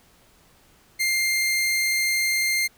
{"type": "tone", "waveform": "sawtooth", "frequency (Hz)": 2106, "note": "C7", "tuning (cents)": 11, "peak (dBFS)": -17, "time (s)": [0.99, 2.68], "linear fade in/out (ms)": 20, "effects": ["pink hiss -57 dBFS RMS until 2.77 s"]}